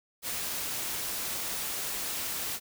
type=noise; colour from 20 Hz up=white; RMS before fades=-34 dBFS; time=0.22-2.6 s; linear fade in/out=50 ms; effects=none